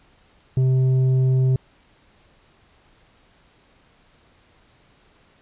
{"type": "tone with tanh clipping", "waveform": "sine", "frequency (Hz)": 130, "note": "C3", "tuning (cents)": -11, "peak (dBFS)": -16, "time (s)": [0.57, 1.56], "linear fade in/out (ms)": 2, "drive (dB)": 6, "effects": ["pink hiss -57 dBFS RMS until 5.41 s", "resampled to 8000 Hz"]}